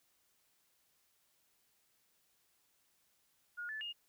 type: tone with pitch steps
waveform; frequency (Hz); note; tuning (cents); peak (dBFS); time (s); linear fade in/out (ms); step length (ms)
sine; 1434 / 1742 / 2843; F6 / A6 / F7; +45 / -18 / +30; -40; 3.57-3.93; 20; 120
effects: white hiss -75 dBFS RMS until 4.08 s